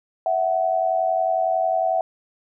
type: tone pair together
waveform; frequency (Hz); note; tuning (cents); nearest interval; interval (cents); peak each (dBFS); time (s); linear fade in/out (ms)
sine; 658 / 749; E5 / F#5; -3 / +21; major second; 224; -21; 0.26-2.01; 2
effects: none

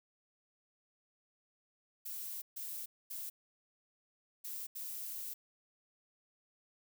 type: noise bursts at uneven times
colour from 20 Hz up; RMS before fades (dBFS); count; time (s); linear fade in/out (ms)
violet; -43; 5; 2.05-2.42 / 2.56-2.86 / 3.1-3.3 / 4.44-4.67 / 4.75-5.34; 10
effects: none

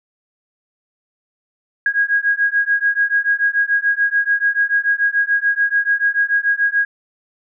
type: beating tone pair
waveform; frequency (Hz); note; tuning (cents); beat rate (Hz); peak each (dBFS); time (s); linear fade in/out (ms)
sine; 1638 / 1644.9; G#6 / G#6; -24 / -17; 6.9; -17; 1.86-6.85; 2
effects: none

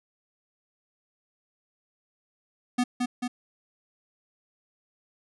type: tone with echo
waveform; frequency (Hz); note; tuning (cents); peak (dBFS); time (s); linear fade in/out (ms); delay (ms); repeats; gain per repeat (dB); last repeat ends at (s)
square; 246.9; B3; 0; -22; 2.78-2.84; 10; 220; 2; -3; 3.28
effects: resampled to 24000 Hz

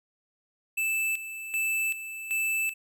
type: tone with tremolo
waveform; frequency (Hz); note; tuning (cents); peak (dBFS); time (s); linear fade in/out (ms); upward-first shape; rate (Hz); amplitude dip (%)
square; 2637; E7; 0; -26; 0.77-2.74; 10; square; 1.3; 70
effects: none

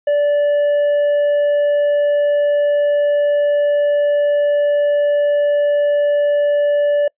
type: tone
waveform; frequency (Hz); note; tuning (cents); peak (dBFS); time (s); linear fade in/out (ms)
triangle; 582; D5; -16; -10; 0.07-7.08; 5
effects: noise-tail reverb RT60 0.1 s tail -26 dB re dry + resampled to 8000 Hz

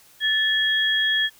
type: tone pair together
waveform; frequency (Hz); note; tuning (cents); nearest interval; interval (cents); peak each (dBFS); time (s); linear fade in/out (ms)
sine; 1749 / 3299; A6 / G#7; -11 / -12; major seventh; 1099; -21; 0.2-1.3; 50
effects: white hiss -53 dBFS RMS until 1.39 s

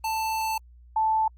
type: tone pair in turn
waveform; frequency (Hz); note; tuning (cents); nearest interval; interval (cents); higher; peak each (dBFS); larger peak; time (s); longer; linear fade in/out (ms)
square / sine; 884 / 877.9; A5 / A5; +8 / -4; unison; 12; first; -26 / -20; second; 0.04-0.58 / 0.96-1.28; first; 5
effects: added 60 Hz sine -48 dBFS peak until 1.37 s + Opus 32 kbps

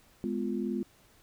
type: chord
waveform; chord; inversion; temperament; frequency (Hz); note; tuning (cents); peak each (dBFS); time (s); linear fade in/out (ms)
sine; F diminished; first; just; 209.5 / 251.4 / 349.2; Ab3 / Cb4 / F4; +15 / +31 / 0; -33 / -34 / -35; 0.24-0.83; 0
effects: pink hiss -62 dBFS RMS until 1.22 s

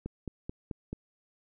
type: click train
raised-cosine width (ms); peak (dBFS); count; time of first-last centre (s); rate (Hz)
3; -23; 5; 0.06-0.93; 4.6
effects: none

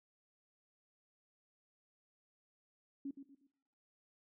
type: tone with echo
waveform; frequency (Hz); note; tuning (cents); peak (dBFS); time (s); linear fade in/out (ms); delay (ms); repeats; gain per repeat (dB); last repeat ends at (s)
sine; 277.2; C#4; 0; -39; 3.05-3.11; 5; 120; 3; -9; 3.47
effects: noise-tail reverb RT60 0.9 s tail -20 dB re dry

